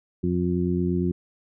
harmonic tone, 88.7 Hz, F2, 27 cents sharp, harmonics 1 / 2 / 3 / 4, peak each -29 / -24 / -29 / -27 dBFS, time 0.23-1.12 s, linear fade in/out 10 ms, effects none

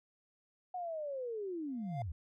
sine linear sweep, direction down, 740 to 69 Hz, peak -37 dBFS, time 0.74-2.12 s, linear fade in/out 5 ms
triangle tone with exponential growth, 698.5 Hz, F5, in tune, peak -34 dBFS, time 1.68-2.02 s, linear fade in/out 2 ms, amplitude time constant 73 ms
effects none

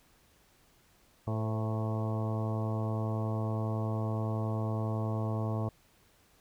harmonic tone with a mistuned harmonic, 110 Hz, A2, in tune, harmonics 1 / 2 / 3 / 4 / 5 / 6 / 7 / 8 / 9 / 10, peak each -31 / -38 / -42 / -43 / -44 / -42 / -48 / -47 / -50 / -46 dBFS, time 1.27-5.69 s, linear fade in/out 5 ms, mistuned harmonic 5, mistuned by -37 cents, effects pink hiss -65 dBFS RMS until 6.4 s

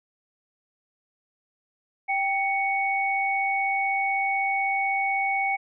sine tone pair together, 784 / 2226 Hz, G5 / C#7, 0 / +7 cents, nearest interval octave + tritone, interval 1807 cents, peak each -25 dBFS, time 2.08-5.57 s, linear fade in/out 20 ms, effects none

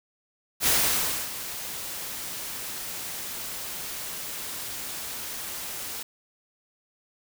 white noise with ADSR envelope, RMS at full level -21 dBFS, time 0.6-6.03 s, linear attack 67 ms, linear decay 620 ms, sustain -14 dB, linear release 6 ms, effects none

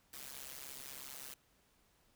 white noise with amplitude modulation, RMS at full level -45 dBFS, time 0.13-1.34 s, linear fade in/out 5 ms, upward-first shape sine, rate 136 Hz, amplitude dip 95%, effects pink hiss -72 dBFS RMS until 2.15 s

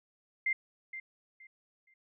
sine tone with echo, 2093 Hz, C7, in tune, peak -27 dBFS, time 0.46-0.53 s, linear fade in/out 5 ms, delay 470 ms, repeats 3, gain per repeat -12 dB, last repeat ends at 1.94 s, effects none

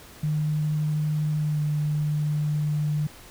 sine tone with pitch glide, 152.1 to 149.92 Hz, D#3 to D3, -39 to +36 cents, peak -22 dBFS, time 0.23-3.07 s, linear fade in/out 5 ms, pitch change -25 cents, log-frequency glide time 1.37-1.63 s, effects pink hiss -47 dBFS RMS until 3.3 s

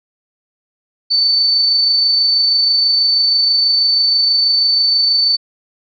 sine tone with amplitude modulation, 4525 Hz, C#8, 35 cents sharp, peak -9 dBFS, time 1.1-5.37 s, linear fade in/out 20 ms, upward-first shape sine, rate 26.2 Hz, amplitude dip 25%, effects none

